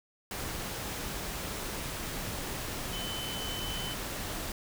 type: tone in noise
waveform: sine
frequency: 3038 Hz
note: F#7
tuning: 45 cents sharp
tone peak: -38 dBFS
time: 2.93-3.94 s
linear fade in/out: 2 ms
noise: pink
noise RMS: -37 dBFS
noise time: 0.31-4.52 s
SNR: -4 dB
effects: none